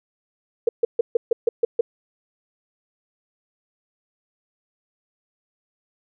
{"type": "tone bursts", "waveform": "sine", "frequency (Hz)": 466.2, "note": "A#4", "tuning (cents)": 0, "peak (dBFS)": -13, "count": 8, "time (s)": [0.67, 1.81], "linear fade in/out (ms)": 5, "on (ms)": 20, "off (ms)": 140, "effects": []}